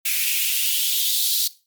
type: noise with high-pass filter sweep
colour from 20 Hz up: blue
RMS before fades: -21 dBFS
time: 0.05-1.48 s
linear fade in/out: 10 ms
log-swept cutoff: 2300 to 4100 Hz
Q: 4.3
effects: noise-tail reverb RT60 0.3 s tail -18 dB re dry + Opus 24 kbps